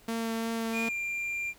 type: tone with vibrato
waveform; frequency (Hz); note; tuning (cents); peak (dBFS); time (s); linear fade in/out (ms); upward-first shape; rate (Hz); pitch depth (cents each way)
sawtooth; 227.1; A#3; -45; -26; 0.08-0.89; 5; triangle; 2.9; 11
type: tone with pitch glide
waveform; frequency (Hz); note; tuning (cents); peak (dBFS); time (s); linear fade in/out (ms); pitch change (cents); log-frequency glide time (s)
triangle; 2436 to 2384; D#7 to D7; -37 to +25; -29; 0.72-1.54; 50; -38; 0.85-0.93
effects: pink hiss -58 dBFS RMS until 1.58 s

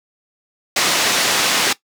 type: band-pass noise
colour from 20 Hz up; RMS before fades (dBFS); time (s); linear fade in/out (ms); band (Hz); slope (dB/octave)
white; -17; 0.76-1.73; 5; 210 to 5500; 12
effects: noise-tail reverb RT60 0.1 s tail -17 dB re dry

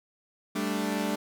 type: chord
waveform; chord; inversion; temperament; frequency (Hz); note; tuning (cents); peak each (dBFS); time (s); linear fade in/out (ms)
sawtooth; G suspended second; none; equal; 196 / 220 / 293.7; G3 / A3 / D4; 0 / 0 / 0; -28; 0.55-1.16; 10
effects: none

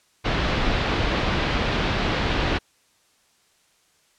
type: low-pass noise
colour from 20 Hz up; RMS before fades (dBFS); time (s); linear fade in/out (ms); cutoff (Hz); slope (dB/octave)
pink; -23; 0.24-2.59; 20; 4000; 24
effects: white hiss -62 dBFS RMS until 4.18 s + low-pass 9000 Hz 12 dB/octave

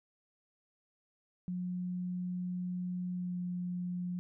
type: tone with pitch glide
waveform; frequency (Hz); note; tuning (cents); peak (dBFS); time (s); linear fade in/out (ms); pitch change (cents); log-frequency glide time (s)
sine; 180 to 178.45; F#3 to F3; -47 to +38; -34; 1.48-4.19; 0; -15; 3.14-3.37
effects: none

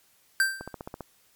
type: tone with exponential decay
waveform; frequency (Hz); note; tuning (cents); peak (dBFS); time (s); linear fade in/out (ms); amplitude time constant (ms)
square; 1568; G6; 0; -18; 0.4-0.73; 1; 71
type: click train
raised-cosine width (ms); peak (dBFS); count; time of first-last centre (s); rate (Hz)
1; -22; 7; 0.61-1.007; 15.1
effects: white hiss -63 dBFS RMS until 1.35 s + MP3 96 kbps

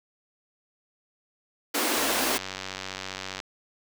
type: high-pass noise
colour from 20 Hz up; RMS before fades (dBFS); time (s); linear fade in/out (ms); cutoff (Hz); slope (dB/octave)
pink; -26; 1.74-2.38; 10; 230; 96
type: click train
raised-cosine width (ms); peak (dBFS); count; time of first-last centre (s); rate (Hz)
0.2; -16; 137; 1.97-3.402; 95
effects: none

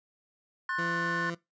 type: chord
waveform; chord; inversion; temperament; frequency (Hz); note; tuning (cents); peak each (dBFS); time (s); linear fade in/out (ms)
triangle; F# diminished; second; just; 1065.6 / 1480 / 1776; C6 / F#6 / A6; +31 / 0 / +16; -32; 0.69-1.3; 2
type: tone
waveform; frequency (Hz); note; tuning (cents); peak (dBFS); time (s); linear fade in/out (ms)
20% pulse; 170; F3; -46; -29; 0.78-1.35; 10
effects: noise-tail reverb RT60 0.2 s tail -21 dB re dry + resampled to 16000 Hz

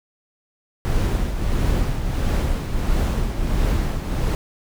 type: noise with tremolo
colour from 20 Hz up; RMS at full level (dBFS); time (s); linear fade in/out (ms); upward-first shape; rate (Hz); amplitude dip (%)
brown; -18; 0.85-4.35; 0; triangle; 1.5; 55
effects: none

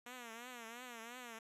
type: tone with vibrato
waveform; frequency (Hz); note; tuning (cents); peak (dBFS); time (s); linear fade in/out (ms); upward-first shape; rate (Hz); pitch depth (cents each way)
5% pulse; 238.3; A#3; +38; -37; 0.06-1.39; 5; triangle; 2.9; 130
effects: resampled to 32000 Hz

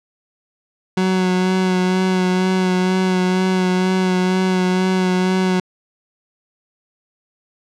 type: tone with vibrato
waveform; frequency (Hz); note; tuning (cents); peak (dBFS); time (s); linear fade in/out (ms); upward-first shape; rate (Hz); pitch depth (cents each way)
30% pulse; 185; F#3; 0; -12; 0.97-5.6; 5; sine; 2.1; 20
effects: low-pass 6000 Hz 12 dB/octave

